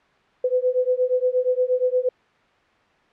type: beating tone pair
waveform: sine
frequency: 500 / 508.5 Hz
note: B4 / C5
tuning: +21 / -50 cents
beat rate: 8.5 Hz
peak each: -21 dBFS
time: 0.44-2.09 s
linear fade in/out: 5 ms
effects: white hiss -58 dBFS RMS until 3.12 s + low-pass 2000 Hz 12 dB/octave